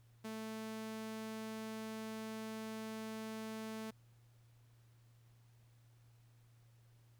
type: tone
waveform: sawtooth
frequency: 220 Hz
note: A3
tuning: in tune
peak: -39 dBFS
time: 0.24-3.91 s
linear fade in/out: 10 ms
effects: added 117 Hz sine -63 dBFS peak until 7.19 s + pink hiss -75 dBFS RMS until 7.19 s